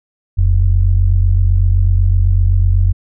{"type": "tone pair together", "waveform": "sine", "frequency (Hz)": [42.68, 90.6], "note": ["F1", "F#2"], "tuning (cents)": [-39, -36], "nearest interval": "octave + minor second", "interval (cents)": 1303, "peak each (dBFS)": -11, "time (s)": [0.37, 2.93], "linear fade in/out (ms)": 20, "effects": []}